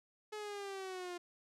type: linear sweep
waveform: sawtooth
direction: down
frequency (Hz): 428.3 to 349.2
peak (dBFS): -38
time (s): 0.32-1.18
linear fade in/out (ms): 10
effects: low-pass 9000 Hz 12 dB/octave